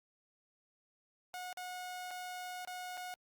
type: tone with dropouts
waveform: sawtooth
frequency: 727 Hz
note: F#5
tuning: 31 cents flat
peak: -38 dBFS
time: 1.34-3.14 s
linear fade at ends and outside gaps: 0 ms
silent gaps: 1.528-1.572 / 2.108-2.112 / 2.65-2.674 / 2.971-2.975 s
effects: Opus 48 kbps